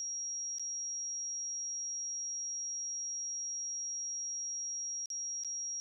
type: tone with dropouts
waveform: sine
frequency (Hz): 5650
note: F8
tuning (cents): +19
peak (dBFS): -36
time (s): 0-5.8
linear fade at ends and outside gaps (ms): 0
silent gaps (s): 0.584-0.596 / 5.058-5.102 / 5.436-5.447
effects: none